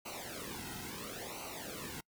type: noise with flanger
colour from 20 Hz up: pink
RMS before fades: -44 dBFS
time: 0.05-2.01 s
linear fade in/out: 10 ms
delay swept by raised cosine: 0.57 to 1.77 ms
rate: 0.73 Hz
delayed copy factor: -0.9
effects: noise-tail reverb RT60 0.1 s tail -26 dB re dry